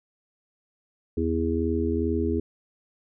harmonic tone, 82.41 Hz, E2, in tune, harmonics 1 / 3 / 4 / 5, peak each -28 / -28 / -28 / -28 dBFS, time 1.17-2.4 s, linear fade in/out 5 ms, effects none

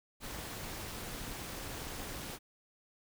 pink noise with amplitude modulation, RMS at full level -40 dBFS, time 0.2-2.39 s, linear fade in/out 50 ms, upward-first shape sine, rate 253 Hz, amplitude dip 60%, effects none

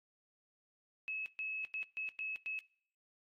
sine tone bursts at uneven times, 2583 Hz, E7, 36 cents flat, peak -37 dBFS, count 6, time 1.08-1.26 / 1.39-1.65 / 1.74-1.83 / 1.97-2.09 / 2.19-2.36 / 2.46-2.59 s, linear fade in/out 0 ms, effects noise-tail reverb RT60 0.7 s tail -24 dB re dry + AAC 48 kbps

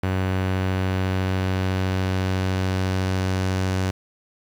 sawtooth tone with low-pass filter sweep, 93.9 Hz, F#2, 26 cents sharp, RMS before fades -23 dBFS, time 0.03-3.91 s, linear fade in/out 5 ms, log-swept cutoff 2700 to 7200 Hz, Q 0.94, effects 7-bit

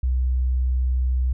sine tone, 63.3 Hz, B1, 43 cents sharp, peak -18 dBFS, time 0.03-1.33 s, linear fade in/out 5 ms, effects none

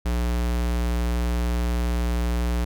square tone, 59.6 Hz, A#1, 39 cents sharp, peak -22 dBFS, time 0.05-2.65 s, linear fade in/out 10 ms, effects none

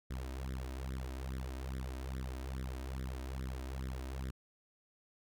sawtooth tone with flanger, 65.1 Hz, C2, 8 cents flat, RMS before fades -41 dBFS, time 0.1-4.31 s, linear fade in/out 10 ms, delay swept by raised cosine 0.54 to 3.24 ms, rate 2.4 Hz, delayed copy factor +1, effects none

